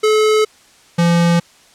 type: tone pair in turn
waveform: square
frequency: 430.7 / 170.92 Hz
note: A4 / F3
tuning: -37 / -37 cents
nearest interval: octave + major third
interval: 1600 cents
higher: first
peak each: -11 dBFS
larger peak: neither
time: 0.03-0.45 / 0.98-1.4 s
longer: neither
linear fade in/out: 10 ms
effects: white hiss -48 dBFS RMS until 1.74 s + low-pass 8000 Hz 12 dB/octave